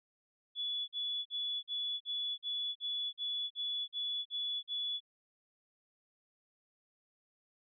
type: tone bursts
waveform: sine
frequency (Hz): 3422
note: A7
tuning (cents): -49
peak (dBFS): -34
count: 12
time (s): 0.55-5.005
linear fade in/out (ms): 50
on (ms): 330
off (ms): 45
effects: none